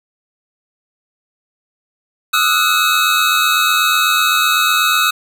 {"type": "tone cluster", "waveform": "square", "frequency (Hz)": [1238, 1326, 1467, 2569, 3810], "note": ["D#6", "E6", "F#6", "E7", "A#7"], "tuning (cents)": [-9, 10, -15, -45, 37], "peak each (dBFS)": -19, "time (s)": [2.33, 5.11], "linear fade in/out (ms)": 10, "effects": []}